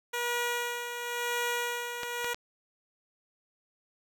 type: tone with tremolo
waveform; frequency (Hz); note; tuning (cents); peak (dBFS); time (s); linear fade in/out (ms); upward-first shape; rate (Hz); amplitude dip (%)
10% pulse; 480.5; B4; -48; -20; 0.13-2.34; 10; sine; 0.95; 55
type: clicks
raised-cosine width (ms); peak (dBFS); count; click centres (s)
0.2; -17; 3; 2.033 / 2.245 / 2.345
effects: none